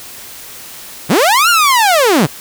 sawtooth linear two-way sweep, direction up then down, 116.54 to 1441 to 116.54 Hz, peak -4 dBFS, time 1.09-2.27 s, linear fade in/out 20 ms, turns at 1.49 s, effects white hiss -32 dBFS RMS until 2.4 s

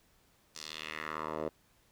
10% pulse tone with band-pass filter sweep, 77.78 Hz, D#2, in tune, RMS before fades -40 dBFS, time 0.55-1.49 s, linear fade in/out 5 ms, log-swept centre 5900 to 540 Hz, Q 2.1, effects pink hiss -68 dBFS RMS until 1.91 s

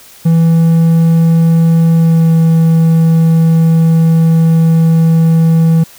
triangle tone with pitch glide, 164.81 to 163.29 Hz, E3 to E3, 0 to -16 cents, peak -3 dBFS, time 0.25-5.84 s, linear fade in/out 10 ms, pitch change -16 cents, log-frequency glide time 1.93-2.33 s, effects white hiss -38 dBFS RMS until 5.98 s

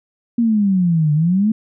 sine exponential two-way sweep, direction down then up, 239.4 to 146.83 to 225.2 Hz, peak -12 dBFS, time 0.38-1.52 s, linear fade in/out 5 ms, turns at 1.13 s, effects none

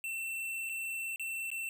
square tone with dropouts, 2689 Hz, E7, 34 cents sharp, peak -36 dBFS, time 0.04-1.69 s, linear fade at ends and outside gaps 1 ms, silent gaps 0.691-0.695 / 1.16-1.196 / 1.503-1.515 s, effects none

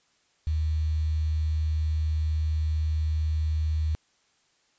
sine tone with quantisation, 77.78 Hz, D#2, in tune, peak -23 dBFS, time 0.47-3.95 s, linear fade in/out 0 ms, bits 8, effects white hiss -67 dBFS RMS until 4.78 s + resampled to 16000 Hz

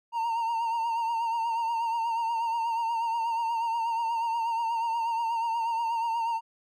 triangle tone with vibrato, 920 Hz, A#5, 23 cents flat, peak -24 dBFS, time 0.12-6.41 s, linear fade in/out 50 ms, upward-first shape triangle, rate 8.3 Hz, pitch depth 53 cents each way, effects none

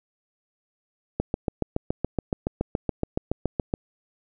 click train, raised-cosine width 2 ms, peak -10 dBFS, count 19, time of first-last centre 1.2-3.739 s, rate 7.09 Hz, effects none

